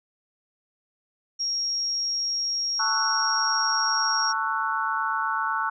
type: tone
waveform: sine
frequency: 5588 Hz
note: F8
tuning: in tune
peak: -24 dBFS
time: 1.39-4.33 s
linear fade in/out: 20 ms
type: chord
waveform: sine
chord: F# minor seventh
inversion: first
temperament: just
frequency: 888 / 1110 / 1332 / 1480 Hz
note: A5 / C#6 / E6 / F#6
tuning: +16 / +2 / +18 / 0 cents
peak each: -29 dBFS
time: 2.79-5.7 s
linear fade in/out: 10 ms
effects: none